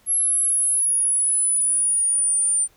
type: exponential sweep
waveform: sine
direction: down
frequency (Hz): 11150 to 9100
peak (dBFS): -17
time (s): 0.06-2.68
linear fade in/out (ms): 50
effects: pink hiss -58 dBFS RMS until 2.76 s